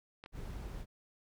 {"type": "clicks", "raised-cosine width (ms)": 0.3, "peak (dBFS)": -32, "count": 2, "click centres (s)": [0.239, 0.261]}
{"type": "noise", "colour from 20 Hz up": "brown", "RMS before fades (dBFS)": -43, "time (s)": [0.32, 0.86], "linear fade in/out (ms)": 50}
{"effects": []}